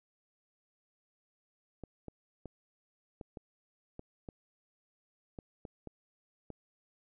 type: clicks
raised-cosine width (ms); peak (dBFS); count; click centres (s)
2; -30; 11; 1.837 / 2.083 / 2.457 / 3.212 / 3.372 / 3.994 / 4.288 / 5.388 / 5.652 / 5.873 / 6.503
effects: none